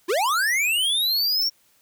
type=linear sweep; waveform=square; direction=up; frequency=310.1 to 5588 Hz; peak=-20 dBFS; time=0.08-1.5 s; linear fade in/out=20 ms; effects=white hiss -61 dBFS RMS until 1.81 s